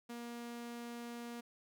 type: tone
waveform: sawtooth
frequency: 237.1 Hz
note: A#3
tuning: 30 cents sharp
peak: -40 dBFS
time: 0.09-1.41 s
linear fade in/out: 10 ms
effects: none